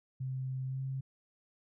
sine tone with pitch glide, 130.81 to 133.4 Hz, C3 to C3, 0 to +34 cents, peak -34 dBFS, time 0.2-1.01 s, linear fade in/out 10 ms, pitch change +34 cents, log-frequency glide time 0.66-0.81 s, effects none

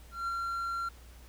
triangle tone with ADSR envelope, 1372 Hz, F6, 31 cents flat, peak -28 dBFS, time 0.11-0.89 s, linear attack 170 ms, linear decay 13 ms, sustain -2 dB, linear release 7 ms, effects added 60 Hz sine -50 dBFS peak until 1.28 s + pink hiss -58 dBFS RMS until 1.28 s

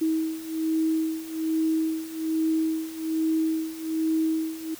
sine beating tone pair, 318.8 / 320 Hz, D#4 / D#4, +42 / +49 cents, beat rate 1.2 Hz, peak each -28 / -25 dBFS, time 0.01-4.75 s, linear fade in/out 10 ms, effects white hiss -45 dBFS RMS until 4.79 s

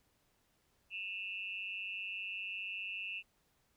sine tone with amplitude modulation, 2674 Hz, E7, 24 cents sharp, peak -35 dBFS, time 0.9-3.23 s, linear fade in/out 50 ms, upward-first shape sine, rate 195 Hz, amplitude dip 90%, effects pink hiss -75 dBFS RMS until 3.76 s

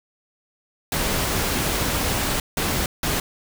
pink noise bursts at uneven times, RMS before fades -23 dBFS, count 3, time 0.92-2.4 / 2.57-2.86 / 3.03-3.2 s, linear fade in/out 2 ms, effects none

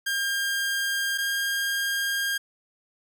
sawtooth tone pair in turn, 1606 / 1612.5 Hz, G6 / G6, +41 / +48 cents, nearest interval unison, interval 7 cents, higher second, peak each -21 dBFS, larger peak neither, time 0.06-1.18 / 1.18-2.38 s, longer second, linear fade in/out 10 ms, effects none

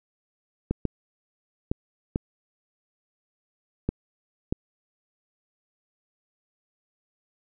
clicks, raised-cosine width 3 ms, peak -11 dBFS, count 6, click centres 0.71 / 0.853 / 1.715 / 2.159 / 3.89 / 4.525 s, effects none

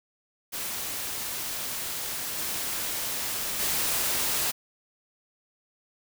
white noise with level steps, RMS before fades -33 / -31 / -27 dBFS, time 0.52-4.52 s, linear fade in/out 20 ms, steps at 2.37 / 3.59 s, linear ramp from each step 20 ms, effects none

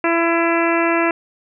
harmonic tone, 335.3 Hz, E4, 30 cents sharp, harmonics 1 / 2 / 3 / 4 / 5 / 6 / 7 / 8, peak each -18 / -21 / -23 / -24 / -25 / -26 / -26 / -27 dBFS, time 0.04-1.11 s, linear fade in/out 2 ms, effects none

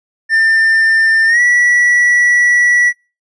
triangle tone with pitch glide, 1794 to 1945.1 Hz, A6 to B6, +33 to -27 cents, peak -6 dBFS, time 0.29-2.93 s, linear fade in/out 50 ms, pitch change +140 cents, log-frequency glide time 1.27-1.4 s, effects noise-tail reverb RT60 0.3 s tail -26 dB re dry + resampled to 22050 Hz

